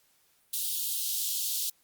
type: high-pass noise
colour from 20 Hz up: white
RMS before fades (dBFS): -31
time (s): 0.53-1.7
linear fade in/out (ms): 5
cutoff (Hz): 3100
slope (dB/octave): 48
effects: white hiss -67 dBFS RMS until 1.83 s + Opus 48 kbps